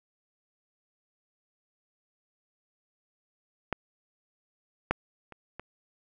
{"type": "clicks", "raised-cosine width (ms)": 0.5, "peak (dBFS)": [-13, -9, -30, -24], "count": 4, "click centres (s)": [3.727, 4.91, 5.323, 5.596], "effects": []}